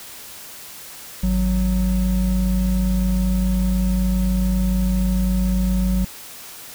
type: tone pair together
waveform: triangle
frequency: 52.64 / 185 Hz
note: G#1 / F#3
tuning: +24 / 0 cents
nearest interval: octave + minor seventh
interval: 2176 cents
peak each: -17 dBFS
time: 1.23-6.05 s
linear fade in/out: 5 ms
effects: white hiss -38 dBFS RMS until 6.74 s